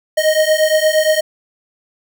square beating tone pair, 618 / 626.6 Hz, D#5 / D#5, -12 / +12 cents, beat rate 8.6 Hz, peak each -15 dBFS, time 0.17-1.21 s, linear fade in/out 10 ms, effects none

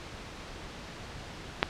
click, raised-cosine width 0.3 ms, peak -5 dBFS, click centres 1.629 s, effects pink hiss -43 dBFS RMS until 1.69 s + low-pass 5000 Hz 12 dB/octave

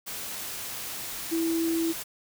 sine tone in noise, 329.6 Hz, E4, in tune, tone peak -24 dBFS, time 1.31-1.93 s, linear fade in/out 20 ms, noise white, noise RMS -36 dBFS, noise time 0.06-2.04 s, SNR +9 dB, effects none

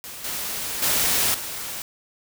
white noise with level steps, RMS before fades -37 / -29 / -21 / -32 dBFS, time 0.04-1.82 s, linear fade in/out 0 ms, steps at 0.24 / 0.82 / 1.34 s, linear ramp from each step 5 ms, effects none

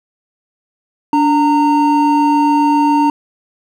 triangle tone pair together, 290.9 / 920 Hz, D4 / A#5, -16 / -23 cents, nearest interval octave + minor sixth, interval 1993 cents, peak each -10 dBFS, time 1.13-3.1 s, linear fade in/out 2 ms, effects none

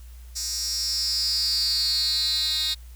10% pulse tone with high-pass filter sweep, 311.1 Hz, D#4, in tune, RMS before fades -25 dBFS, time 0.35-2.75 s, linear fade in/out 20 ms, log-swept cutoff 6000 to 3700 Hz, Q 9, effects added 60 Hz sine -40 dBFS peak until 2.95 s + white hiss -56 dBFS RMS until 2.95 s

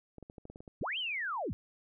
clicks, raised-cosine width 2 ms, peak -34 dBFS, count 9, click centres 0.183 / 0.227 / 0.299 / 0.382 / 0.454 / 0.5 / 0.559 / 0.605 / 0.678 s
sine linear two-way sweep, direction up then down, 41.08 to 3208 to 41.08 Hz, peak -33 dBFS, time 0.81-1.53 s, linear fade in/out 0 ms, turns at 0.98 s
effects none

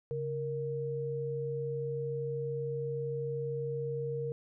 sine tone pair together, 138.59 / 466.5 Hz, C#3 / A#4, 0 / +1 cents, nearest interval octave + major sixth, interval 2101 cents, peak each -37 / -34 dBFS, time 0.11-4.32 s, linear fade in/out 0 ms, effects none

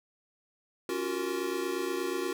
square chord, Gb major seventh, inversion second, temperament equal with one note detuned, 277.2 / 349.2 / 377.6 / 466.2 Hz, Db4 / F4 / Gb4 / Bb4, 0 / 0 / +35 / 0 cents, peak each -40 / -35 / -35 / -39 dBFS, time 0.89-2.33 s, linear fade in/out 2 ms, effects none

